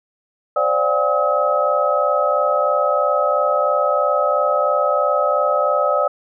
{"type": "tone cluster", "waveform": "sine", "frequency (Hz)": [522, 585, 712, 796, 1279], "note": ["C5", "D5", "F5", "G5", "D#6"], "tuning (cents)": [-4, -7, 33, 26, 47], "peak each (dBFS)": [-22, -18, -25, -27, -19], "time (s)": [0.56, 6.08], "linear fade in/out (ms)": 5, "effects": []}